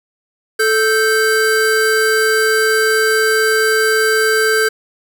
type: tone pair together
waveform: square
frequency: 437.7 / 1564 Hz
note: A4 / G6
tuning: -9 / -4 cents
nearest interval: octave + minor seventh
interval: 2205 cents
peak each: -15 dBFS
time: 0.59-4.69 s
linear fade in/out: 10 ms
effects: none